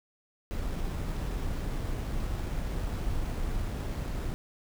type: noise with sample-and-hold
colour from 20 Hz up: brown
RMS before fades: -32 dBFS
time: 0.51-4.34 s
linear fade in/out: 0 ms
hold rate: 8820 Hz
effects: none